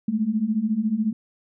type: beating tone pair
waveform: sine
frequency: 207.7 / 221.7 Hz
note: G#3 / A3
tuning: 0 / +13 cents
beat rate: 14 Hz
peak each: -25 / -22 dBFS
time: 0.08-1.13 s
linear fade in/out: 5 ms
effects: none